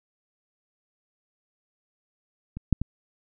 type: clicks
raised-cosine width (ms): 5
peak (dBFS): -22 / -6 / -15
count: 3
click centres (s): 2.57 / 2.727 / 2.816
effects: none